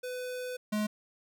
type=tone pair in turn; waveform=square; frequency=501 / 211.6 Hz; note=B4 / G#3; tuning=+25 / +33 cents; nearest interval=octave + minor third; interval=1492 cents; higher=first; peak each=-36 / -29 dBFS; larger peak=second; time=0.03-0.57 / 0.72-0.87 s; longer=first; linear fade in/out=10 ms; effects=none